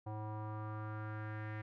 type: tone with low-pass filter sweep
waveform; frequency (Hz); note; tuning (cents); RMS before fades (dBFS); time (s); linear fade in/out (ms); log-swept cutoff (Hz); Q
square; 107.5; A2; -40; -43; 0.06-1.62; 10; 860 to 1900; 3.6
effects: none